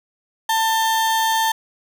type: tone pair together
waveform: 35% pulse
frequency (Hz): 892 / 3179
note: A5 / G7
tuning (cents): +23 / +24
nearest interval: octave + minor seventh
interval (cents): 2201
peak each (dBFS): -15 / -26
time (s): 0.49-1.52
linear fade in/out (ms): 5
effects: none